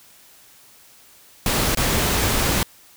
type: noise with dropouts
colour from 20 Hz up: pink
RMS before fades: -20 dBFS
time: 1.46-2.63 s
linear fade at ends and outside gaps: 1 ms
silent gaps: 1.749-1.772 s
effects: white hiss -50 dBFS RMS until 2.96 s